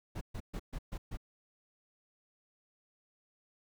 brown noise bursts, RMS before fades -39 dBFS, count 6, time 0.15-1.172 s, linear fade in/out 10 ms, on 62 ms, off 130 ms, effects none

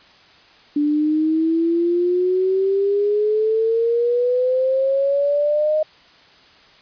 sine exponential sweep, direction up, 291.5 to 622.3 Hz, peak -15 dBFS, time 0.76-5.83 s, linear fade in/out 5 ms, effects white hiss -49 dBFS RMS until 6.81 s + resampled to 11025 Hz

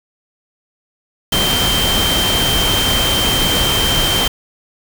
sine tone in noise, 3136 Hz, G7, in tune, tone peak -16 dBFS, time 1.32-4.28 s, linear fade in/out 5 ms, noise pink, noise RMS -17 dBFS, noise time 1.32-4.28 s, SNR -2 dB, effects none

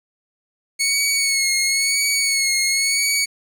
15% pulse tone with vibrato, 2205 Hz, C#7, 10 cents flat, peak -10 dBFS, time 0.79-3.26 s, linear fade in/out 20 ms, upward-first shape sine, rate 0.97 Hz, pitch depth 42 cents each way, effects 8-bit

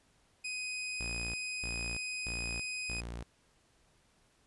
sawtooth tone, 2503 Hz, D#7, 10 cents sharp, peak -33 dBFS, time 0.44-3.01 s, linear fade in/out 10 ms
sawtooth tone bursts, 58.27 Hz, A#1, in tune, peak -36 dBFS, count 4, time 1-3.23 s, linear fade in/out 5 ms, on 340 ms, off 290 ms
effects pink hiss -69 dBFS RMS until 4.46 s + resampled to 24000 Hz

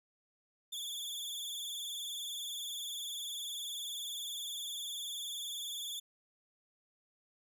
sawtooth tone with vibrato, 3448 Hz, A7, 36 cents flat, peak -36 dBFS, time 0.72-6 s, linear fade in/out 10 ms, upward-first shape triangle, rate 20 Hz, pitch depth 100 cents each way, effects none

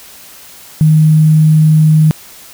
sine tone with sample-and-hold, 155.56 Hz, D#3, in tune, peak -4 dBFS, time 0.81-2.11 s, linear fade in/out 0 ms, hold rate 11025 Hz, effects white hiss -36 dBFS RMS until 2.53 s

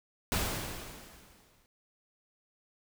pink noise with exponential decay, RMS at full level -29 dBFS, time 0.32-1.66 s, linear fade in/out 0 ms, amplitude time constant 290 ms, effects none

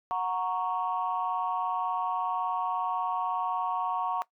sine chord, F# major, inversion none, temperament equal with one note detuned, 734 / 932.3 / 1108.7 Hz, F#5 / A#5 / C#6, -14 / 0 / 0 cents, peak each -31 dBFS, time 0.11-4.22 s, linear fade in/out 0 ms, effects noise-tail reverb RT60 0.1 s tail -19 dB re dry + tanh soft clip ceiling -19 dBFS

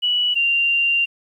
sine tone pair in turn, 2944 / 2777 Hz, F#7 / F7, -9 / -10 cents, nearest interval minor second, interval 101 cents, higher first, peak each -16 / -15 dBFS, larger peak second, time 0.02-0.35 / 0.35-1.06 s, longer second, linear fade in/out 20 ms, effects 9-bit

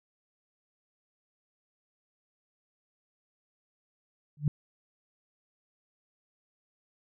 sine tone with exponential growth, 147.2 Hz, D3, 4 cents sharp, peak -18 dBFS, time 4.37-4.48 s, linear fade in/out 2 ms, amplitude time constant 23 ms, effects none

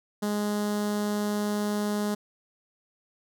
sawtooth tone with notch filter, 207.7 Hz, G#3, in tune, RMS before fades -28 dBFS, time 0.22-2.15 s, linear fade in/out 10 ms, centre 2400 Hz, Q 1.2, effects none

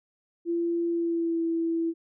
sine tone with pitch glide, 340 to 331.1 Hz, F4 to E4, -46 to +8 cents, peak -24 dBFS, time 0.45-1.94 s, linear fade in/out 50 ms, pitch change -46 cents, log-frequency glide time 0.89-1.42 s, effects none

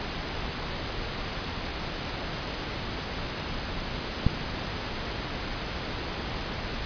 click, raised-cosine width 5 ms, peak -8 dBFS, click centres 4.266 s, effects pink hiss -33 dBFS RMS until 6.85 s + resampled to 11025 Hz

